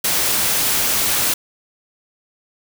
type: noise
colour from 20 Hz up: white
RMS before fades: -18 dBFS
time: 0.04-1.34 s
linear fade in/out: 5 ms
effects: none